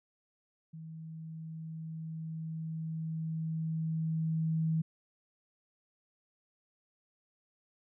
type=tone with level ramp; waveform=sine; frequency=160.5 Hz; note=E3; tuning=46 cents flat; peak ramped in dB=-43 to -27 dBFS; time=0.73-4.82 s; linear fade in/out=10 ms; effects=none

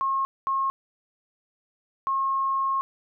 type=tone bursts at uneven times; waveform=sine; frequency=1080 Hz; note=C#6; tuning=45 cents flat; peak=-22 dBFS; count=3; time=0.01-0.25 / 0.47-0.7 / 2.07-2.81 s; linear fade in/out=0 ms; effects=none

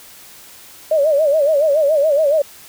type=tone with vibrato; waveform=sine; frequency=596 Hz; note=D5; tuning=25 cents sharp; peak=-11 dBFS; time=0.91-2.42 s; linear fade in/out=5 ms; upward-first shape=sine; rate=7.1 Hz; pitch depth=130 cents each way; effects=white hiss -41 dBFS RMS until 2.68 s

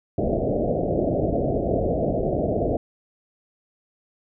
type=low-pass noise; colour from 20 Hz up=white; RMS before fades=-23 dBFS; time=0.18-2.77 s; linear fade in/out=2 ms; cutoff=700 Hz; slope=96 dB/octave; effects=none

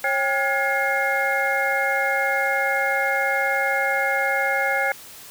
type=tone cluster; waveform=sine; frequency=546 / 796 / 1427 / 1680 / 2141 Hz; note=C#5 / G5 / F6 / G#6 / C7; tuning=-26 / +26 / +37 / +19 / +39 cents; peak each=-26 / -25 / -27 / -25 / -25 dBFS; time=0.04-4.92 s; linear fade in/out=2 ms; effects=white hiss -42 dBFS RMS until 5.3 s

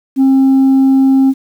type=tone; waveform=sine; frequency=267.5 Hz; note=C4; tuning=38 cents sharp; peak=-3 dBFS; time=0.16-1.34 s; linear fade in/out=50 ms; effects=tanh soft clip ceiling -5 dBFS + 7-bit

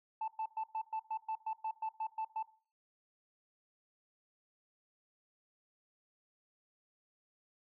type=tone bursts; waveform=sine; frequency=880 Hz; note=A5; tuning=in tune; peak=-33 dBFS; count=13; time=0.21-2.427 s; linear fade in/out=5 ms; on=69 ms; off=110 ms; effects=noise-tail reverb RT60 0.4 s tail -18 dB re dry + tanh soft clip ceiling -32 dBFS

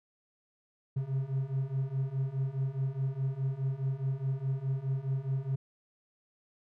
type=beating tone pair; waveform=triangle; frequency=131.5 / 136.3 Hz; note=C3 / C#3; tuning=+9 / -29 cents; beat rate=4.8 Hz; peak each=-32 / -30 dBFS; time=0.96-5.56 s; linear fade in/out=10 ms; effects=none

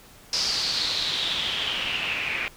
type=noise with low-pass filter sweep; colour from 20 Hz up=white; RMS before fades=-27 dBFS; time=0.33-2.48 s; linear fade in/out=0 ms; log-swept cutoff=5100 to 2300 Hz; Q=6.1; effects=pink hiss -50 dBFS RMS until 2.56 s

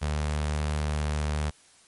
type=tone with notch filter; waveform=sawtooth; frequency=75.1 Hz; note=D2; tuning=39 cents sharp; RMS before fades=-28 dBFS; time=0.01-1.51 s; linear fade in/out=20 ms; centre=310 Hz; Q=1.5; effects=white hiss -57 dBFS RMS until 1.87 s + MP3 48 kbps

